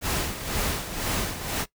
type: noise with tremolo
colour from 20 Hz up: pink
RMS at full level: -26 dBFS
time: 0.01-1.66 s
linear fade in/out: 50 ms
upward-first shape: sine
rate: 2 Hz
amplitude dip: 65%
effects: noise-tail reverb RT60 0.1 s tail -18 dB re dry